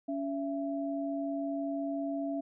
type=tone pair together; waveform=sine; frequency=281.4 / 668.6 Hz; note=C#4 / E5; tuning=+26 / +24 cents; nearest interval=octave + minor third; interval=1498 cents; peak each=-33 / -36 dBFS; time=0.08-2.41 s; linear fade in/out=10 ms; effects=none